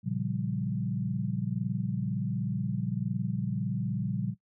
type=chord; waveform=sine; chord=G half-diminished seventh; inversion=first; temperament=equal; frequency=116.54 / 138.59 / 174.61 / 196 Hz; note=Bb2 / Db3 / F3 / G3; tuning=0 / 0 / 0 / 0 cents; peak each=-34 dBFS; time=0.03-4.35 s; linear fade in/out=50 ms; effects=noise-tail reverb RT60 0.1 s tail -19 dB re dry